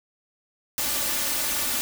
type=noise with comb filter; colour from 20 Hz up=white; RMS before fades=-26 dBFS; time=0.78-1.81 s; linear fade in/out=0 ms; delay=3.4 ms; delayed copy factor=+0.6; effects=none